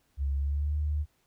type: tone with pitch glide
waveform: sine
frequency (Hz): 69.3 to 74.7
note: C#2 to D2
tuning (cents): 0 to +30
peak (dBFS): -26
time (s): 0.17-1.06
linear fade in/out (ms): 50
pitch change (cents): +130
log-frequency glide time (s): 0.36-0.75
effects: pink hiss -71 dBFS RMS until 1.26 s